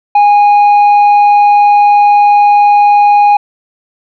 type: tone with tanh clipping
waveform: sine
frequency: 823 Hz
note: G#5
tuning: 16 cents flat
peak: -4 dBFS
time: 0.15-3.37 s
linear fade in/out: 5 ms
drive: 4 dB
effects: none